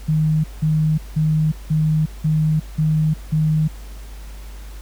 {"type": "tone bursts", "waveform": "sine", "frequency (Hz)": 155.56, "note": "D#3", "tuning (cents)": 0, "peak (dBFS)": -14, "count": 7, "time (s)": [0.08, 3.68], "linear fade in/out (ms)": 10, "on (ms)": 360, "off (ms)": 180, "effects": ["added 50 Hz sine -32 dBFS peak until 4.81 s", "pink hiss -45 dBFS RMS until 4.81 s"]}